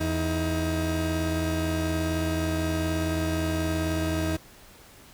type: tone pair together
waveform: 30% pulse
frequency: 84.04 / 317.3 Hz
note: E2 / D#4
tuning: +34 / +34 cents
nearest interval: octave + major seventh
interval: 2300 cents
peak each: -25 dBFS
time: 0-4.37 s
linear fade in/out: 10 ms
effects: pink hiss -51 dBFS RMS until 5.13 s